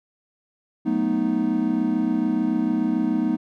triangle chord, B dominant seventh, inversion second, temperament equal, 185 / 220 / 246.9 / 311.1 Hz, F#3 / A3 / B3 / D#4, 0 / 0 / 0 / 0 cents, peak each -28 / -23 / -22 / -22 dBFS, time 0.85-3.37 s, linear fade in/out 20 ms, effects none

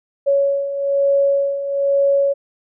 sine beating tone pair, 557 / 558.1 Hz, C#5 / C#5, +8 / +12 cents, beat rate 1.1 Hz, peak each -21 / -15 dBFS, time 0.26-2.34 s, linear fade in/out 20 ms, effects none

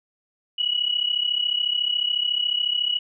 sine tone pair together, 2906 / 2940 Hz, F#7 / F#7, -32 / -12 cents, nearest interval unison, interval 20 cents, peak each -24 / -23 dBFS, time 0.58-2.99 s, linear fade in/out 10 ms, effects none

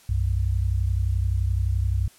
sine tone pair together, 63.47 / 95.1 Hz, B1 / F#2, +48 / +48 cents, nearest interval perfect fifth, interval 700 cents, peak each -23 dBFS, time 0.09-2.08 s, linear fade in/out 5 ms, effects white hiss -54 dBFS RMS until 2.18 s + low-pass 12000 Hz 12 dB/octave

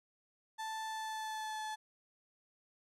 35% pulse tone with pitch glide, 880 to 864.4 Hz, A5 to A5, 0 to -31 cents, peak -37 dBFS, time 0.58-1.76 s, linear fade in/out 20 ms, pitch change -31 cents, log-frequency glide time 0.85-1.61 s, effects low-pass 10000 Hz 12 dB/octave

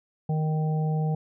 harmonic tone, 155.56 Hz, D#3, in tune, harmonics 1 / 3 / 4 / 5, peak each -23 / -36 / -43 / -36 dBFS, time 0.29-1.15 s, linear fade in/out 5 ms, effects none

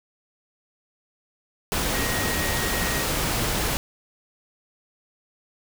sine tone in noise, 1884 Hz, A#6, 18 cents sharp, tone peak -31 dBFS, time 1.94-3.03 s, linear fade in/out 0 ms, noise pink, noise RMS -25 dBFS, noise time 1.72-3.77 s, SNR -9 dB, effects none

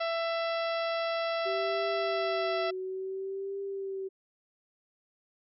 harmonic tone, 666 Hz, E5, 18 cents sharp, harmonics 1 / 2 / 3 / 4 / 5 / 6 / 7 / 8, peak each -30 / -36 / -40 / -42 / -44 / -46 / -47 / -48 dBFS, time 0-2.71 s, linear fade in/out 10 ms
sine tone with vibrato, 384.1 Hz, G4, 35 cents flat, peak -33 dBFS, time 1.45-4.09 s, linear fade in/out 20 ms, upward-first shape triangle, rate 0.58 Hz, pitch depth 54 cents each way
effects none

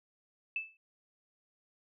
sine tone with exponential decay, 2630 Hz, E7, 5 cents flat, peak -29 dBFS, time 0.56-0.77 s, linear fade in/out 2 ms, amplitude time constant 44 ms, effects none

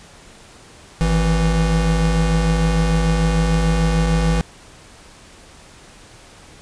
square tone pair together, 52.7 / 164.81 Hz, G#1 / E3, +26 / 0 cents, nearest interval octave + minor sixth, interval 1974 cents, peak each -18 dBFS, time 1.01-4.41 s, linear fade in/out 0 ms, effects pink hiss -44 dBFS RMS until 6.61 s + resampled to 22050 Hz

